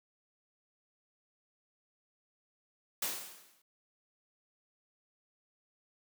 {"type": "noise with exponential decay", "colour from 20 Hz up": "white", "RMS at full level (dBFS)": -32, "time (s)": [3.02, 3.62], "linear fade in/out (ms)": 5, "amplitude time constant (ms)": 130, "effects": ["high-pass 200 Hz 12 dB/octave"]}